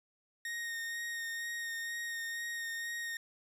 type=tone with vibrato; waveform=40% pulse; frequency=1856 Hz; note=A#6; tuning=8 cents flat; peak=-36 dBFS; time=0.45-3.17 s; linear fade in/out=2 ms; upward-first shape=sine; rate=2.1 Hz; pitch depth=16 cents each way; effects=resampled to 32000 Hz